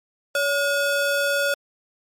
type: ring-modulated tone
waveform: square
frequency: 1000 Hz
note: B5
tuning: 21 cents sharp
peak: -17 dBFS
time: 0.35-1.54 s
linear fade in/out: 2 ms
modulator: 434 Hz
effects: MP3 64 kbps